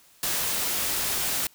white noise, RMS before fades -27 dBFS, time 0.23-1.47 s, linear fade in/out 2 ms, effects white hiss -57 dBFS RMS until 1.54 s

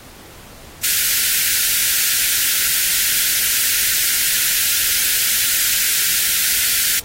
white high-pass noise, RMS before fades -17 dBFS, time 0.83-7 s, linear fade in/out 10 ms, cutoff 1400 Hz, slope 96 dB/octave, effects pink hiss -41 dBFS RMS until 7.04 s + AAC 48 kbps

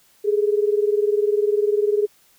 sine tone pair together, 410 / 430 Hz, G#4 / A4, -22 / -40 cents, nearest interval minor second, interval 82 cents, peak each -18 / -21 dBFS, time 0.24-2.07 s, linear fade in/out 20 ms, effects white hiss -57 dBFS RMS until 2.38 s

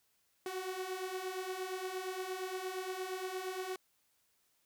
sawtooth beating tone pair, 367.4 / 376 Hz, F#4 / F#4, -12 / +28 cents, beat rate 8.6 Hz, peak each -39 / -36 dBFS, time 0.46-3.76 s, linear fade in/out 2 ms, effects white hiss -75 dBFS RMS until 4.65 s

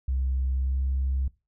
sine tone with pitch glide, 65.41 to 66.48 Hz, C2 to C2, 0 to +28 cents, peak -22 dBFS, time 0.08-1.28 s, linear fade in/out 5 ms, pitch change +28 cents, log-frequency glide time 0.53-0.8 s, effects noise-tail reverb RT60 0.3 s tail -23 dB re dry + tanh soft clip ceiling -20 dBFS

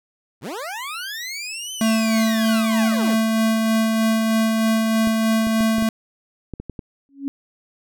20% pulse linear two-way sweep, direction up then down, 82.4 to 3087 to 111.7 Hz, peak -23 dBFS, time 0.41-3.17 s, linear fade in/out 50 ms, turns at 1.73 s
square tone with tremolo, 222.3 Hz, A3, 18 cents sharp, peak -16 dBFS, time 1.81-5.89 s, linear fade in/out 2 ms, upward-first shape sine, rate 3.2 Hz, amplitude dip 25%
clicks, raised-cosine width 3 ms, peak -18 dBFS, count 9, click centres 5.073 / 5.47 / 5.607 / 5.783 / 5.824 / 6.537 / 6.6 / 6.697 / 6.792 s
sine tone with exponential growth, 277.2 Hz, C#4, in tune, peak -19 dBFS, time 7.09-7.28 s, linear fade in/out 0 ms, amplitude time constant 40 ms
effects none

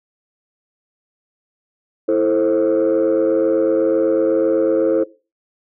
sine chord, A minor, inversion second, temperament just, 330 / 440 / 528 Hz, E4 / A4 / C5, +2 / 0 / +16 cents, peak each -16 dBFS, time 2.08-5.04 s, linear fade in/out 10 ms, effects noise-tail reverb RT60 0.3 s tail -18 dB re dry + tanh soft clip ceiling -9 dBFS

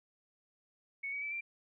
sine tone with pitch steps, 2217 / 2264 / 2311 / 2360 Hz, C#7 / C#7 / D7 / D7, 0 / +36 / -28 / +8 cents, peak -36 dBFS, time 1.03-1.41 s, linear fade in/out 10 ms, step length 95 ms, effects none

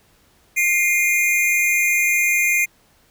square tone pair together, 2107 / 2432 Hz, C7 / D#7, +12 / -40 cents, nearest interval major second, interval 248 cents, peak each -19 dBFS, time 0.56-2.66 s, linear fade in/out 20 ms, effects pink hiss -57 dBFS RMS until 3.1 s

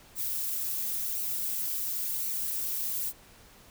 violet noise with flanger, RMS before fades -32 dBFS, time 0.15-3.13 s, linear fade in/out 50 ms, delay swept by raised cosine 0.58 to 4.68 ms, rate 0.95 Hz, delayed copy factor -0.55, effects pink hiss -55 dBFS RMS until 3.7 s

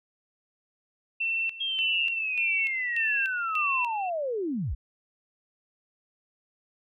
sine tone with tremolo, 2691 Hz, E7, 35 cents sharp, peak -25 dBFS, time 1.2-4.1 s, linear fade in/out 10 ms, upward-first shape square, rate 1.7 Hz, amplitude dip 80%
sine linear sweep, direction down, 3257 to 38.84 Hz, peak -27 dBFS, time 1.6-4.75 s, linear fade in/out 10 ms
effects none

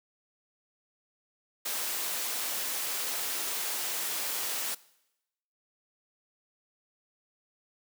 white high-pass noise, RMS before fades -33 dBFS, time 1.65-4.75 s, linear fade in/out 10 ms, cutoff 320 Hz, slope 12 dB/octave, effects noise-tail reverb RT60 0.9 s tail -21 dB re dry

